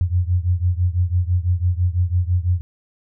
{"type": "beating tone pair", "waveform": "sine", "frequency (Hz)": [87, 93], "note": ["F2", "F#2"], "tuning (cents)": [-6, 9], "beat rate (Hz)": 6, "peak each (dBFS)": [-18, -20], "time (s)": [0.01, 2.61], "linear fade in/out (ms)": 0, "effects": []}